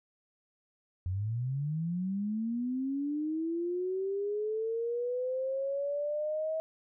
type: linear sweep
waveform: sine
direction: up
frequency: 87.31 to 642 Hz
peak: -30 dBFS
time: 1.06-6.6 s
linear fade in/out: 0 ms
effects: none